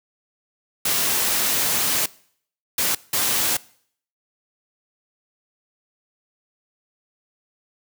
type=noise bursts at uneven times; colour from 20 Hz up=white; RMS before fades=-21 dBFS; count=3; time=0.85-2.06 / 2.78-2.95 / 3.13-3.57 s; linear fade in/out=5 ms; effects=noise-tail reverb RT60 0.6 s tail -22 dB re dry + high-pass 100 Hz 12 dB/octave